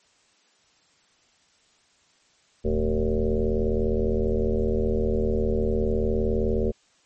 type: tone with frequency modulation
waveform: sine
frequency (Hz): 221.7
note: A3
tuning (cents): +13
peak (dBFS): -20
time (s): 2.64-6.72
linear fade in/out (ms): 20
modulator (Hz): 79.7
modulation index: 3.7
effects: white hiss -62 dBFS RMS until 7.05 s + MP3 32 kbps